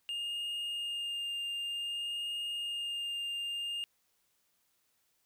triangle tone with vibrato, 2822 Hz, F7, 17 cents sharp, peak -33 dBFS, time 0.09-3.84 s, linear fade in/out 0 ms, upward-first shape sine, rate 0.54 Hz, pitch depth 11 cents each way, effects white hiss -75 dBFS RMS until 5.25 s

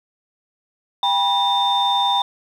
sine tone cluster, 796 / 975 / 3610 Hz, G5 / B5 / A7, +26 / -23 / +44 cents, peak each -19 dBFS, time 1.03-2.22 s, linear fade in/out 2 ms, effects tanh soft clip ceiling -9 dBFS + 8-bit

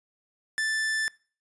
45% pulse tone, 1760 Hz, A6, in tune, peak -25 dBFS, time 0.58-1.08 s, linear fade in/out 0 ms, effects noise-tail reverb RT60 0.4 s tail -23 dB re dry + resampled to 24000 Hz

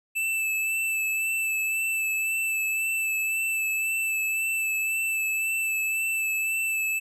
square tone with vibrato, 2638 Hz, E7, 1 cent sharp, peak -25 dBFS, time 0.15-7 s, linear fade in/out 20 ms, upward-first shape sine, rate 1.9 Hz, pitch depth 20 cents each way, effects none

